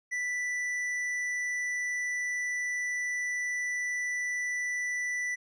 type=tone with hard clipping; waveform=triangle; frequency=1975.5 Hz; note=B6; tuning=in tune; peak=-31 dBFS; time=0.11-5.36 s; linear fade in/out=20 ms; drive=10 dB; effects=none